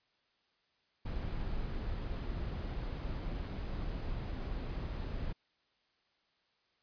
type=noise; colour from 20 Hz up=brown; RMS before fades=-38 dBFS; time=1.05-5.33 s; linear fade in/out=10 ms; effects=white hiss -75 dBFS RMS until 6.82 s + resampled to 11025 Hz